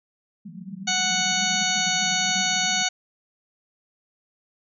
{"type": "band-pass noise", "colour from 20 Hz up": "white", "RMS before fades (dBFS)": -37, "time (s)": [0.45, 2.83], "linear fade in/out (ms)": 10, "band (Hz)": [170, 210], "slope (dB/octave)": 96}
{"type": "harmonic tone", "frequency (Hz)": 740, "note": "F#5", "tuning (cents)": 0, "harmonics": [1, 2, 3, 4, 5, 6, 8, 9], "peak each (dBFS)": [-29, -29, -29, -29, -29, -29, -29, -29], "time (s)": [0.87, 2.89], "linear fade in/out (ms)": 10}
{"effects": []}